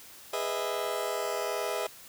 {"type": "chord", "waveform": "30% pulse", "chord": "E major seventh", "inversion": "first", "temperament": "just", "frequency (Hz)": [412, 494.4, 618.1, 659.3], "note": ["G#4", "B4", "D#5", "E5"], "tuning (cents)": [-14, 2, -12, 0], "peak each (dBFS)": -33, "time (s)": [0.33, 1.87], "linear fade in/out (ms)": 5, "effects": ["white hiss -50 dBFS RMS until 2.08 s"]}